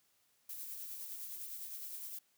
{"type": "noise with tremolo", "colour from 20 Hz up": "violet", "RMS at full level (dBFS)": -44, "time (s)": [0.49, 2.19], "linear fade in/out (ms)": 5, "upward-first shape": "sine", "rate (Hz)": 9.8, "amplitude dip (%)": 35, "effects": ["white hiss -74 dBFS RMS until 2.37 s", "high-pass 60 Hz 12 dB/octave"]}